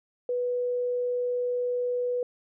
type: tone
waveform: sine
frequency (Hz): 491.9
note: B4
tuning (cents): -7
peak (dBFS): -25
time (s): 0.29-2.23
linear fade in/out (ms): 2
effects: none